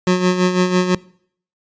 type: tone with tremolo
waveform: 25% pulse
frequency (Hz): 181.8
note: F#3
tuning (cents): -30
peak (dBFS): -7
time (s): 0.07-0.95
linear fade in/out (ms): 2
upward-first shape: sine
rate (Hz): 6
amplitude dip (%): 60
effects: noise-tail reverb RT60 0.6 s tail -23 dB re dry + resampled to 16000 Hz